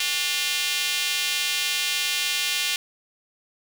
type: tone with high-pass filter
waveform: square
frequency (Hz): 161.7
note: E3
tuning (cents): -33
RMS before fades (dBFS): -25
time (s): 0-2.76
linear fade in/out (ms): 2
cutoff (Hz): 2900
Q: 1.8
effects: none